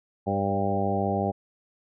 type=harmonic tone with a mistuned harmonic; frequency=99 Hz; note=G2; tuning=18 cents sharp; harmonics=1 / 2 / 3 / 4 / 5 / 6 / 7 / 8; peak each=-31 / -29 / -35 / -32 / -34 / -32 / -32 / -30 dBFS; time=0.26-1.32 s; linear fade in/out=20 ms; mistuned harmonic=6; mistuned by=-15 cents; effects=none